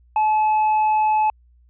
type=tone with tanh clipping; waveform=sine; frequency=860 Hz; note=A5; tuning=40 cents flat; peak=-16 dBFS; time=0.16-1.3 s; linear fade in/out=2 ms; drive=4 dB; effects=added 60 Hz sine -51 dBFS peak until 1.69 s + resampled to 8000 Hz